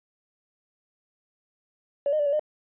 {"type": "tone with pitch steps", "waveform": "triangle", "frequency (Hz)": [567, 613, 584, 567, 607], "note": ["C#5", "D#5", "D5", "C#5", "D#5"], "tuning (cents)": [39, -26, -10, 39, -43], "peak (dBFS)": -17, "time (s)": [2.06, 2.395], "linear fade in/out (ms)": 2, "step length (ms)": 67, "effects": ["tanh soft clip ceiling -19 dBFS", "resampled to 8000 Hz"]}